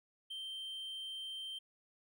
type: tone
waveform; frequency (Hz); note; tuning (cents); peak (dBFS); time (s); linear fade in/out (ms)
triangle; 3133; G7; -2; -40; 0.3-1.59; 10
effects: none